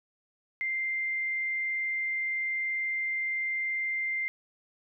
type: tone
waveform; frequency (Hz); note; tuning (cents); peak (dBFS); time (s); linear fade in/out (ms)
sine; 2093; C7; 0; -28; 0.61-4.28; 0
effects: none